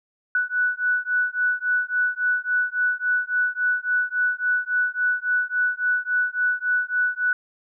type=beating tone pair; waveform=sine; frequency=1480 / 1483.6 Hz; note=F#6 / F#6; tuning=0 / +4 cents; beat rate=3.6 Hz; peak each=-23 dBFS; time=0.35-7.33 s; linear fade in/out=2 ms; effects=none